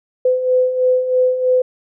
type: beating tone pair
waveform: sine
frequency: 505 / 508.1 Hz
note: B4 / B4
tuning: +39 / +49 cents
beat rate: 3.1 Hz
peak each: -20 / -13 dBFS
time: 0.25-1.62 s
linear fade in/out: 5 ms
effects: none